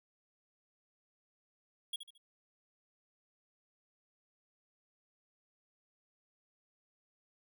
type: tone with echo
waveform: square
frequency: 3322 Hz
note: G#7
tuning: in tune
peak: -36 dBFS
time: 1.93-1.96 s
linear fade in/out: 5 ms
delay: 73 ms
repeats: 3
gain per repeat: -9 dB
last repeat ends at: 2.179 s
effects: none